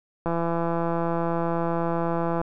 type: click train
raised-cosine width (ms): 1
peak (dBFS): -13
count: 363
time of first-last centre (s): 0.26-2.415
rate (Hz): 168
effects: none